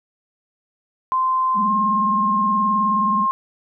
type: tone with pitch glide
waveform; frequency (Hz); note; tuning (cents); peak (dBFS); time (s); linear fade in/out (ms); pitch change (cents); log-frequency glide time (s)
sine; 1039 to 1064.5; C6 to C6; -12 to +30; -16; 1.12-3.31; 0; +42; 1.63-1.71
type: tone with vibrato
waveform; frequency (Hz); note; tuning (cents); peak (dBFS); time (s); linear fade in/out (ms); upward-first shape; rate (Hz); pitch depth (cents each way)
sine; 207.7; G#3; 0; -23; 1.54-3.27; 50; sine; 19; 120
effects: none